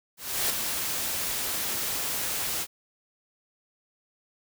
white noise with ADSR envelope, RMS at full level -25 dBFS, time 0.17-2.67 s, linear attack 330 ms, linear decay 4 ms, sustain -5 dB, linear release 52 ms, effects none

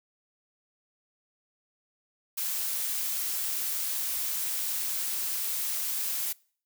blue noise, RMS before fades -31 dBFS, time 2.37-6.33 s, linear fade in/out 10 ms, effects noise-tail reverb RT60 0.5 s tail -25 dB re dry

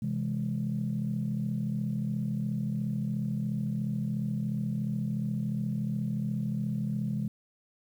sine chord, C augmented, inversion none, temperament equal, 130.81 / 164.81 / 207.7 Hz, C3 / E3 / G#3, 0 / 0 / 0 cents, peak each -32 / -34 / -31 dBFS, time 0.02-7.28 s, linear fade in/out 5 ms, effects tanh soft clip ceiling -21 dBFS + 10-bit

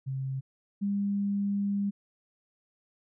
sine tone pair in turn, 133.5 / 200.9 Hz, C3 / G3, +35 / +43 cents, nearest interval perfect fifth, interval 708 cents, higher second, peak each -30 / -26 dBFS, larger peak second, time 0.06-0.41 / 0.81-1.91 s, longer second, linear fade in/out 20 ms, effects none

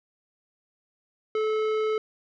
sine tone with tanh clipping, 433.6 Hz, A4, 25 cents flat, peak -25 dBFS, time 1.35-1.98 s, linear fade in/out 2 ms, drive 14 dB, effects none

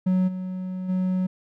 triangle tone with level steps, 185 Hz, F#3, in tune, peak -16 / -26 / -19 dBFS, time 0.06-1.27 s, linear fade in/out 10 ms, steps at 0.27 / 0.88 s, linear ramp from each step 20 ms, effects none

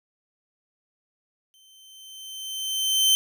sawtooth tone with exponential growth, 3094 Hz, G7, 23 cents flat, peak -12 dBFS, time 1.54-3.15 s, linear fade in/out 0 ms, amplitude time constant 350 ms, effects none

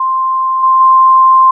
sine tone with level steps, 1048 Hz, C6, 2 cents sharp, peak -10 / -5 / -3 dBFS, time 0-1.51 s, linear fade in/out 5 ms, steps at 0.63 / 0.8 s, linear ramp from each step 5 ms, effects none

